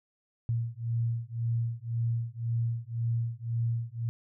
sine beating tone pair, 115.4 / 117.3 Hz, A#2 / A#2, -17 / +11 cents, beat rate 1.9 Hz, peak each -31 dBFS, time 0.49-4.09 s, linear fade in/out 0 ms, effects none

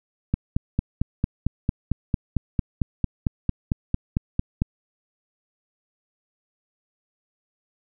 click train, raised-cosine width 5 ms, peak -8 dBFS, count 20, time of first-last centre 0.34-4.619 s, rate 4.44 Hz, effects none

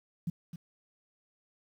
sine tone with echo, 169.5 Hz, E3, 49 cents sharp, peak -29 dBFS, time 0.27-0.3 s, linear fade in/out 5 ms, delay 260 ms, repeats 1, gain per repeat -10 dB, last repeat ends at 0.56 s, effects 10-bit

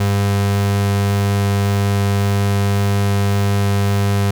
35% pulse tone, 100.2 Hz, G2, 38 cents sharp, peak -12 dBFS, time 0-4.31 s, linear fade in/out 5 ms, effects none

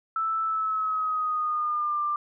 sine tone with pitch glide, 1318.5 to 1188.3 Hz, E6 to D6, 0 to +20 cents, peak -24 dBFS, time 0.16-2.16 s, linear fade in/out 2 ms, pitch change -180 cents, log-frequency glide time 0.44-2.02 s, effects none

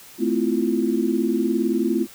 sine chord, F major seventh, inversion first, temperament equal with one note detuned, 220 / 257.6 / 329.6 / 349.2 Hz, A3 / C4 / E4 / F4, 0 / -27 / 0 / 0 cents, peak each -24 dBFS, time 0.18-2.07 s, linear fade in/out 50 ms, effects white hiss -45 dBFS RMS until 2.14 s

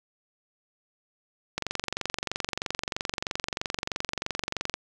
click train, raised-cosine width 0.2 ms, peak -11 dBFS, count 74, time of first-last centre 1.58-4.74 s, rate 23.1 Hz, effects none

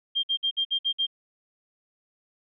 sine tone bursts, 3193 Hz, G7, 31 cents sharp, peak -22 dBFS, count 7, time 0.15-1.068 s, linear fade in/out 20 ms, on 84 ms, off 55 ms, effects none

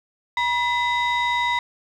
sine tone cluster, 964 / 2013 / 3758 Hz, B5 / B6 / A#7, -42 / +33 / +13 cents, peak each -20 / -22 / -27 dBFS, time 0.37-1.59 s, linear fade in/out 2 ms, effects tanh soft clip ceiling -15 dBFS + 9-bit

